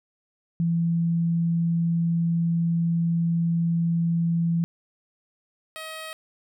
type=tone pair in turn; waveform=sine / 10% pulse; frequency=168 / 634.3 Hz; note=E3 / D#5; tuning=+33 / +33 cents; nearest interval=octave + major seventh; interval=2300 cents; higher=second; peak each=-20 / -26 dBFS; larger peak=first; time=0.6-4.64 / 5.76-6.13 s; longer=first; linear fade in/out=0 ms; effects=none